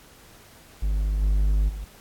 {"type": "tone with level steps", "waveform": "triangle", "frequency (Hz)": 50.8, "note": "G#1", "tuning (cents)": -38, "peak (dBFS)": [-19, -16, -28], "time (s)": [0.82, 1.85], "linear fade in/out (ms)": 10, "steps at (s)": [1.21, 1.68], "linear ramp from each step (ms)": 20, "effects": ["pink hiss -51 dBFS RMS until 2 s", "AAC 64 kbps"]}